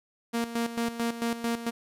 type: tone with tremolo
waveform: sawtooth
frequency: 233.1 Hz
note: A#3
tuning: in tune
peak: -22 dBFS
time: 0.33-1.71 s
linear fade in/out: 20 ms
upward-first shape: square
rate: 4.5 Hz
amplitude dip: 70%
effects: resampled to 32000 Hz + 10-bit